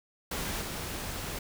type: noise with level steps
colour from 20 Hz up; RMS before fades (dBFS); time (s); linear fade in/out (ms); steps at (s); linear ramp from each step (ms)
pink; -34 / -37; 0.31-1.39; 5; 0.61; 10
effects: none